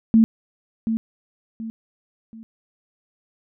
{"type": "tone with echo", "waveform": "sine", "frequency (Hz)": 224.3, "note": "A3", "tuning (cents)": 34, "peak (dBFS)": -10, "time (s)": [0.14, 0.24], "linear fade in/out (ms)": 0, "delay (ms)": 730, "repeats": 3, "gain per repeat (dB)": -9, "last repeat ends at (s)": 2.43, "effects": []}